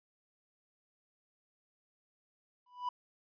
triangle tone with exponential growth, 987.8 Hz, B5, in tune, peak -28 dBFS, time 2.66-2.89 s, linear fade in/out 5 ms, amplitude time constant 50 ms, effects resampled to 11025 Hz

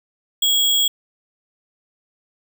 sine tone with sample-and-hold, 3322 Hz, G#7, in tune, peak -14 dBFS, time 0.42-0.88 s, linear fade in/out 5 ms, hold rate 11025 Hz, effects none

